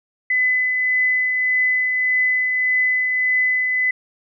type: tone with tremolo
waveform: sine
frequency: 2011 Hz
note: B6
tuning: 31 cents sharp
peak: -14 dBFS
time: 0.3-3.91 s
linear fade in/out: 5 ms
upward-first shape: triangle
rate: 1.7 Hz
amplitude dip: 35%
effects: none